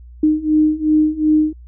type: beating tone pair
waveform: sine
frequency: 306 / 308.7 Hz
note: D#4 / D#4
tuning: -29 / -14 cents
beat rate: 2.7 Hz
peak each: -16 / -14 dBFS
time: 0.23-1.53 s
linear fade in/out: 5 ms
effects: added 60 Hz sine -36 dBFS peak until 1.67 s